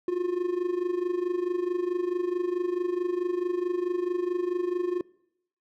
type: tone with amplitude modulation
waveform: triangle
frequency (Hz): 356.5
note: F4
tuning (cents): +36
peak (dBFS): -20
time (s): 0.08-5.01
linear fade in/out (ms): 2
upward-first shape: sine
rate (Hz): 24.6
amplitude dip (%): 75
effects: noise-tail reverb RT60 0.8 s tail -24 dB re dry